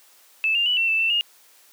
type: tone with pitch steps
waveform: sine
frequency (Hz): 2626 / 2797 / 2955 / 2701 / 2644 / 2675 / 2845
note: E7 / F7 / F#7 / E7 / E7 / E7 / F7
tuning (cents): -7 / +2 / -3 / +42 / +5 / +25 / +31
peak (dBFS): -18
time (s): 0.44-1.21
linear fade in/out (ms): 0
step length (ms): 110
effects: white hiss -54 dBFS RMS until 1.72 s + high-pass 400 Hz 12 dB/octave